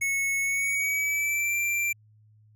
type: tone with pitch glide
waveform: square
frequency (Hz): 2200 to 2358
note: C#7 to D7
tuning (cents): -14 to +6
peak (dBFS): -25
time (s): 0.01-1.93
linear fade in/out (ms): 10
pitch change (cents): +120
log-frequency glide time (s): 0.41-1.56
effects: added 107 Hz sine -55 dBFS peak until 2.55 s